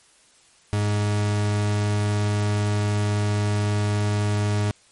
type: tone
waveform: 40% pulse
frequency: 103.83 Hz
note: G#2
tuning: in tune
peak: -19 dBFS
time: 0.73-4.71 s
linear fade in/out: 0 ms
effects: white hiss -56 dBFS RMS until 4.91 s + MP3 48 kbps